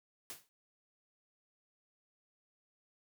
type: noise with exponential decay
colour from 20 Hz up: white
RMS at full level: -42 dBFS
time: 0.3-0.49 s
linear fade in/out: 0 ms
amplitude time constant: 40 ms
effects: none